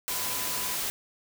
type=tone in noise; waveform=sine; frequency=1003 Hz; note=B5; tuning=26 cents sharp; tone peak=-41 dBFS; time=0.09-0.75 s; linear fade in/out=0 ms; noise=white; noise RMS=-31 dBFS; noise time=0.08-0.9 s; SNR=-13 dB; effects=none